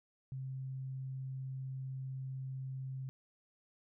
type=tone; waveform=sine; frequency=132.2 Hz; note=C3; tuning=18 cents sharp; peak=-39 dBFS; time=0.32-3.09 s; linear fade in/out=0 ms; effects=none